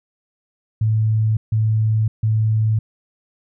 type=tone bursts; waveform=sine; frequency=109.5 Hz; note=A2; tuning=8 cents flat; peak=-14 dBFS; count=3; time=0.81-2.79 s; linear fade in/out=5 ms; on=560 ms; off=150 ms; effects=none